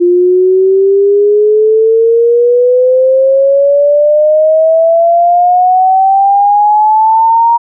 sine exponential sweep, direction up, 349.2 to 941 Hz, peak -4 dBFS, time 0-7.58 s, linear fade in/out 20 ms, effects none

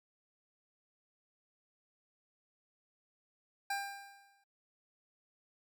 25% pulse tone with exponential decay, 797 Hz, G5, 28 cents sharp, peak -29 dBFS, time 3.7-4.44 s, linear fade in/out 5 ms, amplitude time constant 160 ms, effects noise-tail reverb RT60 0.1 s tail -20 dB re dry

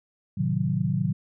sine chord, A diminished seventh, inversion none, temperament equal with one note detuned, 110.32 / 130.81 / 155.56 / 185 Hz, A2 / C3 / Eb3 / Gb3, +5 / 0 / 0 / 0 cents, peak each -30 / -28 / -27 / -27 dBFS, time 0.37-1.13 s, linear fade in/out 10 ms, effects none

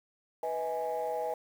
sine chord, G# minor, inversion first, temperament equal with one note detuned, 493.9 / 637.5 / 830.6 Hz, B4 / D#5 / G#5, 0 / +42 / 0 cents, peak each -34 dBFS, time 0.43-1.34 s, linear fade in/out 2 ms, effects tanh soft clip ceiling -25 dBFS + 9-bit

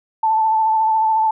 sine tone with vibrato, 880 Hz, A5, in tune, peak -13 dBFS, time 0.23-1.31 s, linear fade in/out 5 ms, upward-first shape sine, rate 14 Hz, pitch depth 24 cents each way, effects none

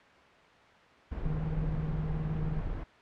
brown noise, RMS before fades -35 dBFS, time 1.11-2.84 s, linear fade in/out 10 ms
triangle tone with tremolo, 155.56 Hz, D#3, in tune, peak -28 dBFS, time 1.25-2.61 s, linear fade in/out 5 ms, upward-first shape square, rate 19 Hz, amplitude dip 45%
effects white hiss -56 dBFS RMS until 3.01 s + low-pass 2000 Hz 12 dB/octave

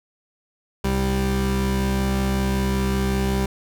30% pulse tone pair together, 65.41 / 196.01 Hz, C2 / G3, 0 / 0 cents, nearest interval octave + perfect fifth, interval 1900 cents, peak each -20 dBFS, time 0.84-3.46 s, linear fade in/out 5 ms, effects none

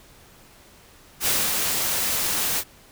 white noise with ADSR envelope, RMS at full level -21 dBFS, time 1.2-2.64 s, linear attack 63 ms, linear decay 240 ms, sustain -3 dB, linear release 55 ms, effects pink hiss -51 dBFS RMS until 2.91 s

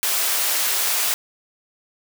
white high-pass noise, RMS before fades -21 dBFS, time 0.03-1.14 s, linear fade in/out 0 ms, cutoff 570 Hz, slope 12 dB/octave, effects none

